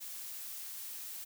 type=noise; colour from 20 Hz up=blue; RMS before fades=-44 dBFS; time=0-1.25 s; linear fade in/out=20 ms; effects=none